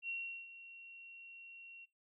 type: tone with ADSR envelope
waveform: sine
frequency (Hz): 2737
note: F7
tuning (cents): -36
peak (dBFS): -37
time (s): 0.02-1.86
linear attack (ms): 68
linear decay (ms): 380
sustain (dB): -14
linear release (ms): 22
effects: noise-tail reverb RT60 0.3 s tail -25 dB re dry